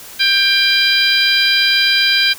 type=harmonic tone with a mistuned harmonic; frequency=792 Hz; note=G5; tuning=18 cents sharp; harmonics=2 / 3 / 4 / 5 / 6; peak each=-17 / -17 / -17 / -17 / -17 dBFS; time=0.19-2.34 s; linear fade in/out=20 ms; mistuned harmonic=6; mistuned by=+28 cents; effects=white hiss -35 dBFS RMS until 2.38 s